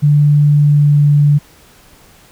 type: tone with pitch glide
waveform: sine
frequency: 146.83 to 145.9 Hz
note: D3 to D3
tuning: 0 to -11 cents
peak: -6 dBFS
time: 0.02-1.39 s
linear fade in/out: 20 ms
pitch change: -11 cents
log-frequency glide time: 0.57-1 s
effects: pink hiss -45 dBFS RMS until 2.31 s